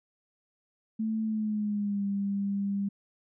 sine tone with pitch glide, 220 to 199.42 Hz, A3 to G3, 0 to +30 cents, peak -27 dBFS, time 0.99-2.89 s, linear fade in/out 10 ms, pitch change -170 cents, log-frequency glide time 1.23-2.05 s, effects none

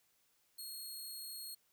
15% pulse tone, 4284 Hz, C8, 40 cents sharp, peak -38 dBFS, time 0.58-1.55 s, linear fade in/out 10 ms, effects white hiss -75 dBFS RMS until 1.72 s

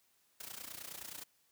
white noise with amplitude modulation, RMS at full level -44 dBFS, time 0.4-1.24 s, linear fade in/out 5 ms, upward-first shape sine, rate 29.5 Hz, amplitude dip 80%, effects white hiss -73 dBFS RMS until 1.51 s + high-pass 60 Hz 12 dB/octave

